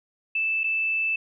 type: tone with dropouts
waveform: sine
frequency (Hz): 2637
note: E7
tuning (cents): 0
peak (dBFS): -22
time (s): 0.35-1.16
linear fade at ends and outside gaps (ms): 5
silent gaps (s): 0.635-0.64
effects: none